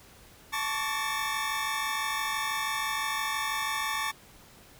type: tone cluster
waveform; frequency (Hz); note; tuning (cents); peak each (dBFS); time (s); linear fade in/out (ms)
25% pulse; 875 / 1107 / 1153 / 1803; A5 / C#6 / D6 / A6; -10 / -3 / -32 / +42; -31; 0.52-4.12; 20
effects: pink hiss -54 dBFS RMS until 4.79 s